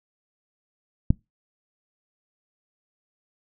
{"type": "click", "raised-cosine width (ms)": 5, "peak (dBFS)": -5, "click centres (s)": 1.105, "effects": ["noise-tail reverb RT60 0.2 s tail -24 dB re dry"]}